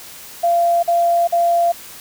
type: tone bursts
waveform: sine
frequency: 687 Hz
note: F5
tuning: 29 cents flat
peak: -12 dBFS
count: 3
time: 0.43-1.722 s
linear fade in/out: 10 ms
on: 400 ms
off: 46 ms
effects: white hiss -37 dBFS RMS until 2 s